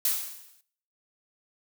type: noise with exponential decay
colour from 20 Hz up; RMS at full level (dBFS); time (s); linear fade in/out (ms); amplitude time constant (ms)
blue; -23; 0.05-0.61; 2; 120
effects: noise-tail reverb RT60 0.6 s tail -18 dB re dry